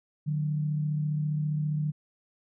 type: tone pair together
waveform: sine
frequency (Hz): 150.09 / 185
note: D3 / F#3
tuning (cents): +38 / 0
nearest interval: major third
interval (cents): 362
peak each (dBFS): -26 / -37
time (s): 0.26-1.92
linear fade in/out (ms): 20
effects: none